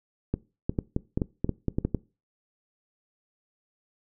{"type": "clicks", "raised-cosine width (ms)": 3, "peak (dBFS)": -12, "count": 12, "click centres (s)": [0.34, 0.695, 0.788, 0.964, 1.175, 1.218, 1.445, 1.493, 1.683, 1.785, 1.85, 1.947], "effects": ["noise-tail reverb RT60 0.3 s tail -21 dB re dry"]}